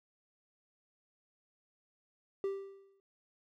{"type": "tone with exponential decay", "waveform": "triangle", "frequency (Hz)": 392, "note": "G4", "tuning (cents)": 0, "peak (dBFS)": -28, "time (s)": [2.44, 3], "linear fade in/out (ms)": 1, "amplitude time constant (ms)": 120, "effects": []}